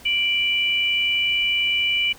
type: tone pair together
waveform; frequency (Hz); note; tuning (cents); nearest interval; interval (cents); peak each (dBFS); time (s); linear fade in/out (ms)
sine; 2349 / 2960; D7 / F#7; 0 / 0; major third; 400; -21; 0.05-2.13; 10
effects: pink hiss -46 dBFS RMS until 2.18 s